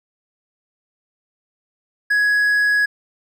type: tone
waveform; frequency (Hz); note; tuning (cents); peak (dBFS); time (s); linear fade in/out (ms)
triangle; 1672; G#6; +11; -12; 2.1-2.86; 10
effects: none